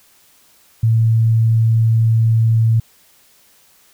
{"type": "tone", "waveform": "sine", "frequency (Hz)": 113, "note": "A2", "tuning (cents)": 47, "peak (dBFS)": -10, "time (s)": [0.83, 2.8], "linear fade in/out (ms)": 5, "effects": ["white hiss -52 dBFS RMS until 3.93 s"]}